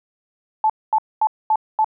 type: tone bursts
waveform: sine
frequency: 870 Hz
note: A5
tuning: 20 cents flat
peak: -13 dBFS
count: 5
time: 0.64-1.845 s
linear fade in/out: 2 ms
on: 57 ms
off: 230 ms
effects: none